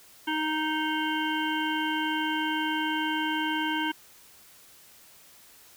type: harmonic tone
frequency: 311.1 Hz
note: D#4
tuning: in tune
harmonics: 1 / 3 / 5 / 7 / 9 / 10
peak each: -30 / -31 / -32 / -38 / -38 / -36 dBFS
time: 0.27-3.92 s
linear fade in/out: 10 ms
effects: white hiss -54 dBFS RMS until 5.76 s